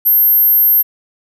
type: tone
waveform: sine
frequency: 12780 Hz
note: G9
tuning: 32 cents sharp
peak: -7 dBFS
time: 0.05-0.83 s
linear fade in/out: 20 ms
effects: none